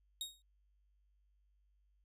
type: tone with exponential decay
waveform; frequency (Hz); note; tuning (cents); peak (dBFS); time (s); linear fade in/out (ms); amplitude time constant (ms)
sawtooth; 3752; A#7; +11; -33; 0.21-0.42; 1; 45
effects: added 50 Hz sine -70 dBFS peak until 2.04 s + resampled to 32000 Hz